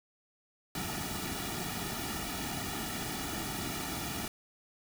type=noise with comb filter; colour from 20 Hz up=pink; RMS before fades=-37 dBFS; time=0.75-4.28 s; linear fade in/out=2 ms; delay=1.9 ms; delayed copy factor=-0.75; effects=none

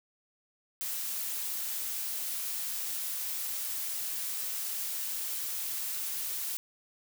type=noise; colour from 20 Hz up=blue; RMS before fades=-35 dBFS; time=0.81-6.57 s; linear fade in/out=0 ms; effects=none

